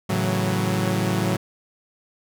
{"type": "chord", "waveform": "sawtooth", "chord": "F# minor seventh", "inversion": "first", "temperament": "equal with one note detuned", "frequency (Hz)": [110, 139.23, 164.81, 185], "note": ["A2", "C#3", "E3", "F#3"], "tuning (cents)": [0, 8, 0, 0], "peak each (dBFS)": [-21, -25, -25, -20], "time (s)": [0.09, 1.37], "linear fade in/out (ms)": 10, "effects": []}